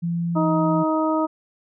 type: tone with pitch glide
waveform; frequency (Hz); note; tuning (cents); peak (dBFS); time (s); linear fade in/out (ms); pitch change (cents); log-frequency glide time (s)
sine; 170 to 167.95; F3 to E3; -46 to +33; -21; 0.02-0.84; 20; -21; 0.37-0.51
type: harmonic tone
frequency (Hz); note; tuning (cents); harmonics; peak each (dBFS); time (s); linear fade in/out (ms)
314.5; D#4; +19; 1 / 2 / 3 / 4; -21 / -24 / -26 / -27; 0.35-1.27; 20
effects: none